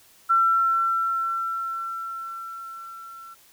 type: tone with level ramp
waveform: sine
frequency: 1349 Hz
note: E6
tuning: 40 cents sharp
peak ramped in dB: -15 to -40 dBFS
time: 0.29-3.35 s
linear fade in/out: 20 ms
effects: white hiss -55 dBFS RMS until 3.52 s